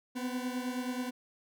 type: beating tone pair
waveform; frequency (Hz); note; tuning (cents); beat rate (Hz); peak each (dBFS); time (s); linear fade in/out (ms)
40% pulse; 248.3 / 257.7; B3 / C4; +9 / -26; 9.4; -34 / -38; 0.15-1.11; 20
effects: none